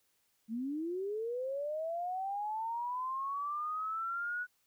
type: linear sweep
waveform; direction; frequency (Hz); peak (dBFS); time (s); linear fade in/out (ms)
sine; up; 213.4 to 1480; -34; 0.48-4.47; 50
effects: white hiss -75 dBFS RMS until 4.66 s